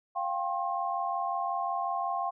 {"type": "chord", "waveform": "sine", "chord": "F suspended second", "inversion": "none", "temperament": "equal with one note detuned", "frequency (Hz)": [698.5, 784, 1069.7], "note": ["F5", "G5", "C6"], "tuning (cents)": [0, 0, 38], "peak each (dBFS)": -33, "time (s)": [0.15, 2.31], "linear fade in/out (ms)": 20, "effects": []}